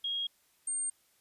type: tone pair in turn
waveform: sine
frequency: 3273 / 8700 Hz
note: G#7 / C#9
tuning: -26 / -33 cents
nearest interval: octave + perfect fourth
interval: 1693 cents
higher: second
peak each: -31 / -31 dBFS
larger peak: neither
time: 0.04-0.27 / 0.67-0.9 s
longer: neither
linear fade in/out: 5 ms
effects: white hiss -69 dBFS RMS until 1.2 s + resampled to 32000 Hz